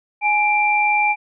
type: tone pair together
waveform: sine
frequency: 837 / 2360 Hz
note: G#5 / D7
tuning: +13 / +8 cents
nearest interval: octave + tritone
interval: 1795 cents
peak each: -17 dBFS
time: 0.21-1.16 s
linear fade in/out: 50 ms
effects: none